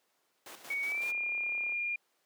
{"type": "noise with tremolo", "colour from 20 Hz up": "pink", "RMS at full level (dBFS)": -46, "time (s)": [0.46, 1.12], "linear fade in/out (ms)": 2, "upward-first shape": "square", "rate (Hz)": 5.4, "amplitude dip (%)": 55}
{"type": "tone with pitch glide", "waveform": "sine", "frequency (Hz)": [2237, 2411], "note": ["C#7", "D7"], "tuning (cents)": [15, 45], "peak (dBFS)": -31, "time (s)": [0.7, 1.96], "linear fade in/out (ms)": 5, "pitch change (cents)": 130, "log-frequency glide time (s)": [0.83, 1.07]}
{"type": "click train", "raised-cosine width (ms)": 1, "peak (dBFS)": -37, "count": 29, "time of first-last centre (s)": [0.92, 1.722], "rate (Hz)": 34.9}
{"effects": ["pink hiss -74 dBFS RMS until 2.25 s", "high-pass 400 Hz 12 dB/octave"]}